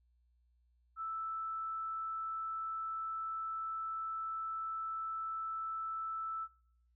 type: tone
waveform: sine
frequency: 1318.5 Hz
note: E6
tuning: in tune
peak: -37 dBFS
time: 0.96-6.48 s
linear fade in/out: 50 ms
effects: noise-tail reverb RT60 0.7 s tail -26 dB re dry + added 60 Hz sine -69 dBFS peak until 6.95 s